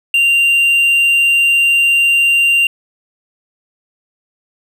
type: tone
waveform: triangle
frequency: 2777 Hz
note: F7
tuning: 10 cents flat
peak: -7 dBFS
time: 0.14-2.67 s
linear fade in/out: 2 ms
effects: none